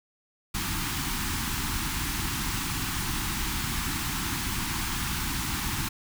pink band-stop noise, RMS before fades -30 dBFS, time 0.54-5.89 s, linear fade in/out 10 ms, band 340 to 840 Hz, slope 48 dB/octave, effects none

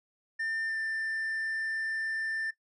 triangle tone with pitch glide, 1800 to 1783.4 Hz, A6 to A6, +39 to +23 cents, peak -29 dBFS, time 0.39-2.51 s, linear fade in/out 10 ms, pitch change -16 cents, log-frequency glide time 0.65-0.77 s, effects noise-tail reverb RT60 0.1 s tail -18 dB re dry + resampled to 24000 Hz

